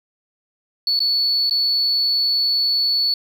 triangle tone with dropouts, 4435 Hz, C#8, in tune, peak -13 dBFS, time 0.87-3.14 s, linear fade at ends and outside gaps 2 ms, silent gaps 0.992-1.003 / 1.497-1.509 s, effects tanh soft clip ceiling -13 dBFS

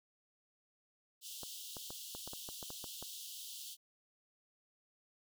pink high-pass noise, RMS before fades -48 dBFS, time 1.21-3.77 s, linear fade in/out 50 ms, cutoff 2900 Hz, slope 96 dB/octave
clicks, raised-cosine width 1 ms, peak -33 dBFS, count 11, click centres 1.433 / 1.768 / 1.905 / 2.15 / 2.276 / 2.334 / 2.489 / 2.628 / 2.704 / 2.842 / 3.026 s
effects none

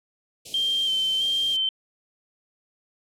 white band-stop noise, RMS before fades -38 dBFS, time 0.45-1.57 s, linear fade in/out 10 ms, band 700 to 2600 Hz, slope 48 dB/octave
sine tone with vibrato, 3136 Hz, G7, in tune, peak -21 dBFS, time 0.54-1.69 s, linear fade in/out 2 ms, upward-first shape square, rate 1.5 Hz, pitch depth 21 cents each way
effects low-pass 9000 Hz 12 dB/octave

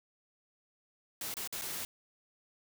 white noise with dropouts, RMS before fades -39 dBFS, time 1.21-1.85 s, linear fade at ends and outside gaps 2 ms, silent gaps 1.341-1.368 / 1.475-1.525 / 1.614-1.619 s, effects none

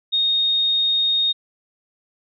sine tone, 3710 Hz, A#7, 9 cents flat, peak -16 dBFS, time 0.12-1.33 s, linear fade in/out 20 ms, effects none

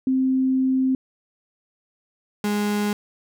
sine / 35% pulse tone pair in turn, 261.6 / 207.1 Hz, C4 / G#3, 0 / -5 cents, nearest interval major third, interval 405 cents, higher first, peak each -17 / -19 dBFS, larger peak first, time 0.07-0.95 / 2.44-2.93 s, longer first, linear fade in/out 2 ms, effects none

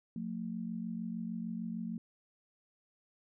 sine tone pair together, 179.4 / 226 Hz, F3 / A3, +47 / +47 cents, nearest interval major third, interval 400 cents, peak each -40 / -38 dBFS, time 0.16-1.98 s, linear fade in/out 2 ms, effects none

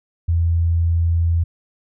sine tone, 84 Hz, E2, 33 cents sharp, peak -14 dBFS, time 0.28-1.44 s, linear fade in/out 10 ms, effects none

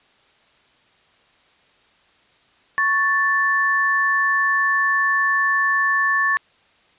sine tone pair together, 1108.7 / 1760 Hz, C#6 / A6, 0 / 0 cents, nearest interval minor sixth, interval 800 cents, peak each -21 / -17 dBFS, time 2.78-6.37 s, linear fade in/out 0 ms, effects white hiss -57 dBFS RMS until 6.98 s + resampled to 8000 Hz

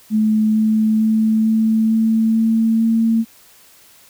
sine tone with pitch steps, 216.2 / 217.8 / 219.5 / 221.1 / 222.8 / 224.5 / 226.2 Hz, A3 / A3 / A3 / A3 / A3 / A3 / A3, -30 / -17 / -4 / +9 / +22 / +35 / +48 cents, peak -12 dBFS, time 0.1-3.25 s, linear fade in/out 50 ms, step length 450 ms, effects white hiss -48 dBFS RMS until 4.09 s

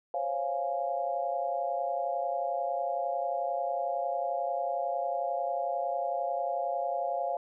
sine chord, Db major seventh, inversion third, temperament equal, 523.3 / 554.4 / 698.5 / 830.6 Hz, C5 / Db5 / F5 / Ab5, 0 / 0 / 0 / 0 cents, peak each -37 / -35 / -31 / -37 dBFS, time 0.14-7.37 s, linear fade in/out 2 ms, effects none

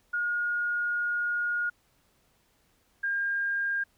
sine tone pair in turn, 1433 / 1608.5 Hz, F6 / G6, +44 / +44 cents, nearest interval major second, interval 200 cents, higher second, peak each -26 / -26 dBFS, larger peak neither, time 0.13-1.7 / 3.03-3.84 s, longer first, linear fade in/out 10 ms, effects pink hiss -68 dBFS RMS until 3.97 s

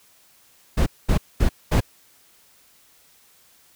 brown noise bursts, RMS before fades -17 dBFS, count 4, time 0.77-1.806 s, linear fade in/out 10 ms, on 94 ms, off 220 ms, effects white hiss -56 dBFS RMS until 3.75 s

